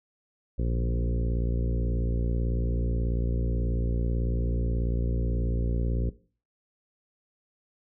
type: harmonic tone with a mistuned harmonic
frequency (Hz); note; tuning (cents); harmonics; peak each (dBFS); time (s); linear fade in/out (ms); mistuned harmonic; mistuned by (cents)
58.27; A#1; 0; 1 / 2 / 3 / 4 / 5 / 6 / 7 / 8 / 9; -26 / -32 / -36 / -38 / -40 / -42 / -43 / -44 / -45; 0.58-6.1; 10; 2; +17
effects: noise-tail reverb RT60 0.4 s tail -17 dB re dry